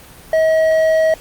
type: tone with hard clipping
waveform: triangle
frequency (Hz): 638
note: D#5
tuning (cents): +43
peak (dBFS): -12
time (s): 0.33-1.14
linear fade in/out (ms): 2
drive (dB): 9
effects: pink hiss -40 dBFS RMS until 1.2 s + Opus 32 kbps